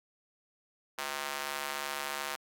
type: tone with high-pass filter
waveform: square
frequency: 71.4 Hz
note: D2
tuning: 48 cents flat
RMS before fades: -37 dBFS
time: 0.98-2.36 s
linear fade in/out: 5 ms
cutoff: 990 Hz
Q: 0.85
effects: AAC 64 kbps